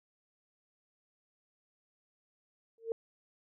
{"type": "tone with exponential growth", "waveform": "sine", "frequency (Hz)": 454.2, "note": "A#4", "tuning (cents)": -45, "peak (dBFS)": -27, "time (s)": [2.78, 2.92], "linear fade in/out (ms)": 1, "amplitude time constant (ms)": 30, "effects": []}